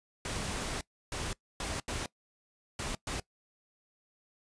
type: noise bursts at uneven times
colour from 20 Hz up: pink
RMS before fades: -36 dBFS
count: 6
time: 0.25-0.81 / 1.12-1.33 / 1.6-1.8 / 1.88-2.06 / 2.79-2.95 / 3.07-3.2 s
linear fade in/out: 2 ms
effects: noise-tail reverb RT60 0.1 s tail -21 dB re dry + resampled to 22050 Hz